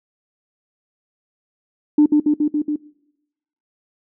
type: tone with echo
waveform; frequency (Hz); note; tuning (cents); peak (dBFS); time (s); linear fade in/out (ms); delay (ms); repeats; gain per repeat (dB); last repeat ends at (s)
sine; 298.4; D4; +28; -7; 1.98-2.06; 5; 140; 5; -2; 2.76
effects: noise-tail reverb RT60 0.9 s tail -23 dB re dry + tanh soft clip ceiling -5 dBFS